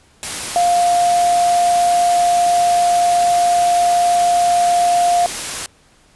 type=tone in noise; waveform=sine; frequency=702 Hz; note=F5; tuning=9 cents sharp; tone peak=-11 dBFS; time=0.56-5.26 s; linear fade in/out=0 ms; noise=white; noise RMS=-24 dBFS; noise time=0.23-5.66 s; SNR=+10 dB; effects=pink hiss -52 dBFS RMS until 6.15 s + resampled to 24000 Hz